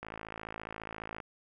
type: click train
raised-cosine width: 0.5 ms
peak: -25 dBFS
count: 65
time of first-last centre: 0.03-1.202 s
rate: 54.6 Hz
effects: none